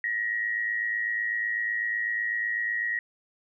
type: tone with amplitude modulation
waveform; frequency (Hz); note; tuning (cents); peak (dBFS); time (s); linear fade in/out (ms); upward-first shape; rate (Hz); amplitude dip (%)
sine; 1900; A#6; +33; -23; 0.04-2.99; 2; sine; 108; 60
effects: none